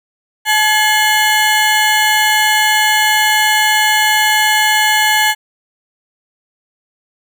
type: ring-modulated tone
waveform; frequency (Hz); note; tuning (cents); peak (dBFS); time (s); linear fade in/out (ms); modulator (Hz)
25% pulse; 1279; D#6; +47; -3; 0.45-5.35; 50; 418
effects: none